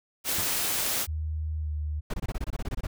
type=noise; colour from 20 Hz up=white; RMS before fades=-28 dBFS; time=0.24-1.07 s; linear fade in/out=50 ms
type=tone with exponential decay; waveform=sawtooth; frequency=87.31 Hz; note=F2; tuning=in tune; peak=-27 dBFS; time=0.38-0.56 s; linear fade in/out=5 ms; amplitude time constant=37 ms
type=tone with pitch glide; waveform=sine; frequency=77.78 to 75.48 Hz; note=D#2 to D2; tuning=0 to +48 cents; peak=-28 dBFS; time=1.07-2.01 s; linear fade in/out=20 ms; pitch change=-52 cents; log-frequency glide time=1.59-1.7 s
type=noise bursts; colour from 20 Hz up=brown; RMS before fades=-30 dBFS; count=13; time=2.1-2.87 s; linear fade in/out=5 ms; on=38 ms; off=23 ms
effects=none